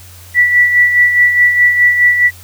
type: tone with tremolo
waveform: sine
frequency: 1957 Hz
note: B6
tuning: 16 cents flat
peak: -4 dBFS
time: 0.34-2.31 s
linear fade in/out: 50 ms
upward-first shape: sine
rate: 4.8 Hz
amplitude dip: 55%
effects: added 89 Hz sine -36 dBFS peak until 2.43 s + white hiss -39 dBFS RMS until 2.43 s